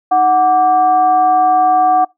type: tone with frequency modulation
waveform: sine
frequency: 740 Hz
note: F#5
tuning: in tune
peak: -7 dBFS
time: 0.11-2.05 s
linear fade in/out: 10 ms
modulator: 427 Hz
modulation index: 0.54
effects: noise-tail reverb RT60 0.2 s tail -24 dB re dry + high-pass 400 Hz 12 dB/octave